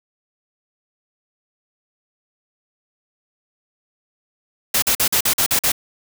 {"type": "noise bursts", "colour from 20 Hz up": "white", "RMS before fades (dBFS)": -17, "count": 8, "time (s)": [4.74, 5.719], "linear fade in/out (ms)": 5, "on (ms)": 83, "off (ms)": 45, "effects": []}